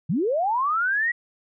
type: linear sweep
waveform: sine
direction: up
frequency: 130.7 to 1946 Hz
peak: -20 dBFS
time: 0.09-1.12 s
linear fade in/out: 10 ms
effects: none